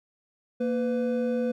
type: tone pair together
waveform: triangle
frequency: 233.2 / 500.5 Hz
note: A#3 / B4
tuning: +1 / +23 cents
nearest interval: octave + minor second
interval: 1322 cents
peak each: -25 dBFS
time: 0.6-1.52 s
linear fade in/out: 10 ms
effects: none